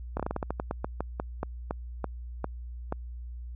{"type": "slowing click train", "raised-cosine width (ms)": 1, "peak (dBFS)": -16, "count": 18, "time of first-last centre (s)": [0.17, 2.924], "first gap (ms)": 26, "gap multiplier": 1.2, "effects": ["added 60 Hz sine -37 dBFS peak until 3.55 s"]}